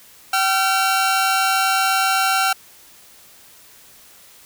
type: tone pair together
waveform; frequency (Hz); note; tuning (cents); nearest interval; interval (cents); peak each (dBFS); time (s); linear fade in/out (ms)
sawtooth; 767.8 / 1368; G5 / F6; -36 / -36; minor seventh; 1000; -15; 0.33-2.53; 5
effects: white hiss -47 dBFS RMS until 4.45 s